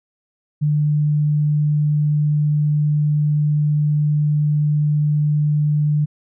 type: tone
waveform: sine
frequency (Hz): 149.2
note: D3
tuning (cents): +28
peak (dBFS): -14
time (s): 0.61-6.06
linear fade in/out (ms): 20
effects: none